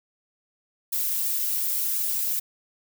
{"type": "noise with flanger", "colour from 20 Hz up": "violet", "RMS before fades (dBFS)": -26, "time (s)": [0.92, 2.4], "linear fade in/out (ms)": 10, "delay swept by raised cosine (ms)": [1.7, 3.2], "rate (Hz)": 2.8, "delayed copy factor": 0.8, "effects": []}